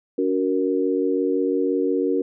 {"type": "chord", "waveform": "sine", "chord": "F# major", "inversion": "second", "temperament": "equal with one note detuned", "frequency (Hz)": [284.2, 370, 466.2], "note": ["C#4", "F#4", "A#4"], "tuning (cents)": [43, 0, 0], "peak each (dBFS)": -23, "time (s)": [0.18, 2.22], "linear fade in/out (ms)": 5, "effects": []}